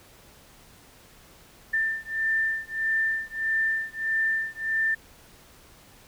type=beating tone pair; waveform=sine; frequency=1785 / 1786.6 Hz; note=A6 / A6; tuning=+24 / +26 cents; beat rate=1.6 Hz; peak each=-27 dBFS; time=1.73-4.95 s; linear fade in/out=10 ms; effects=pink hiss -53 dBFS RMS until 6.07 s